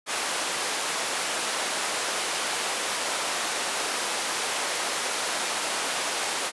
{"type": "high-pass noise", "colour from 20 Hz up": "pink", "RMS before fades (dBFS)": -28, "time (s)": [0.06, 6.52], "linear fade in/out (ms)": 50, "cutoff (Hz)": 560, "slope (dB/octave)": 12, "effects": ["resampled to 24000 Hz"]}